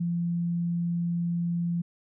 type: tone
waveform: sine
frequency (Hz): 171.6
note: F3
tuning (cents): -30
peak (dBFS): -25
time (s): 0-1.82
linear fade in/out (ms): 10
effects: none